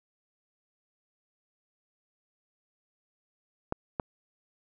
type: clicks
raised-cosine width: 1 ms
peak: -15 dBFS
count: 2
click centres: 3.724 / 3.998 s
effects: none